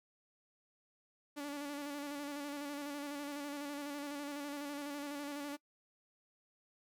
sawtooth tone with vibrato, 287.8 Hz, D4, 35 cents flat, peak -36 dBFS, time 1.36-5.57 s, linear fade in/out 20 ms, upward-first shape square, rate 12 Hz, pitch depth 31 cents each way, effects noise-tail reverb RT60 0.1 s tail -23 dB re dry + MP3 96 kbps

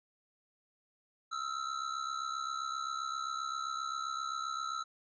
square ring-modulated tone, 1321 Hz, E6, 3 cents sharp, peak -33 dBFS, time 1.31-4.84 s, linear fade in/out 20 ms, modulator 33.8 Hz, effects resampled to 16000 Hz

